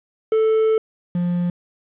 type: tone pair in turn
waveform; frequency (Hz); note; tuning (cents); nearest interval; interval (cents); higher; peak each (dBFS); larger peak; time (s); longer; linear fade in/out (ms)
triangle; 440 / 175.73; A4 / F3; 0 / +11; octave + major third; 1589; first; -12 / -16; first; 0.32-0.78 / 1.15-1.5; first; 2
effects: resampled to 8000 Hz + 8-bit